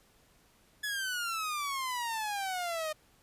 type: exponential sweep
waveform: sawtooth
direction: down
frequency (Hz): 1715 to 610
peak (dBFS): -29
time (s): 0.83-2.93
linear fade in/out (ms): 10
effects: pink hiss -65 dBFS RMS until 3.22 s + resampled to 32000 Hz